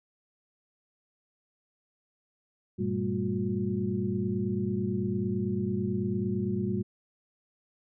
sine tone cluster, 100.5 / 119.4 / 195.3 / 224.3 / 360.2 Hz, G2 / A#2 / G3 / A3 / F#4, +44 / +42 / -6 / +34 / -46 cents, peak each -36 / -35 / -30 / -35 / -34 dBFS, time 2.78-6.83 s, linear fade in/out 20 ms, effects none

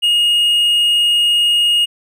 triangle tone, 2863 Hz, F7, 42 cents sharp, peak -9 dBFS, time 0.02-1.86 s, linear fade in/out 20 ms, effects none

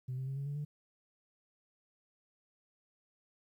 sine tone with pitch steps, 127.8 / 131.54 / 135.4 / 139.37 / 143.45 / 147.65 Hz, C3 / C3 / C#3 / C#3 / D3 / D3, -40 / +10 / -40 / +10 / -40 / +10 cents, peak -34 dBFS, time 0.08-0.65 s, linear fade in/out 10 ms, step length 95 ms, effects tanh soft clip ceiling -33 dBFS + 12-bit

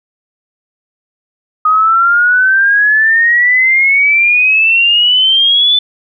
sine exponential sweep, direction up, 1244.5 to 3520 Hz, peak -6 dBFS, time 1.65-5.79 s, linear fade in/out 5 ms, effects none

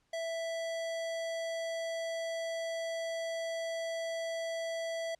square tone, 660 Hz, E5, 2 cents sharp, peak -35 dBFS, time 0.13-5.15 s, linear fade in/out 5 ms, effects pink hiss -75 dBFS RMS until 5.19 s + low-pass 8000 Hz 12 dB/octave

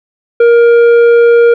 sine tone with tanh clipping, 470 Hz, A#4, 14 cents sharp, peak -4 dBFS, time 0.4-1.54 s, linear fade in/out 5 ms, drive 8 dB, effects none

